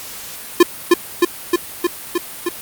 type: tone with echo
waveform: square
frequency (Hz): 349.2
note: F4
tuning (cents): 0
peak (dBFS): -5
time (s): 0.6-0.63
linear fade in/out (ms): 5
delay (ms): 310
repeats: 6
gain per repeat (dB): -2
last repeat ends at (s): 2.49
effects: white hiss -32 dBFS RMS until 2.61 s + Opus 48 kbps